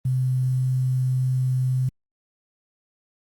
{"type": "tone with quantisation", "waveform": "sine", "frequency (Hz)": 128.7, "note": "C3", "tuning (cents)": -28, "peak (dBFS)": -19, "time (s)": [0.05, 1.89], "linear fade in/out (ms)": 5, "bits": 8, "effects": ["Opus 32 kbps"]}